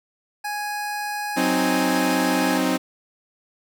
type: tone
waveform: 25% pulse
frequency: 830.6 Hz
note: G#5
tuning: in tune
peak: -22 dBFS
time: 0.44-2.58 s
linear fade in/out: 10 ms
type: chord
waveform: sawtooth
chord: C diminished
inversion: second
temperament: equal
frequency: 185 / 261.6 / 311.1 Hz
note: Gb3 / C4 / Eb4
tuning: 0 / 0 / 0 cents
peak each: -23 / -18 / -20 dBFS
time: 1.36-2.78 s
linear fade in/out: 20 ms
effects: none